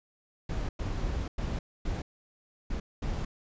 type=noise bursts at uneven times; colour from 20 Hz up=brown; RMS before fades=-32 dBFS; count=6; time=0.49-0.69 / 0.79-1.28 / 1.38-1.59 / 1.85-2.02 / 2.7-2.8 / 3.02-3.25 s; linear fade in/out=5 ms; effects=resampled to 16000 Hz